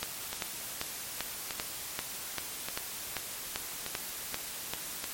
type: two click trains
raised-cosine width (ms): 0.2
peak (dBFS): -14 / -17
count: 13 / 5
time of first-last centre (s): 0.03-4.736 / 0.33-5.041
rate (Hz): 2.55 / 0.849
effects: white hiss -40 dBFS RMS until 5.13 s + MP3 64 kbps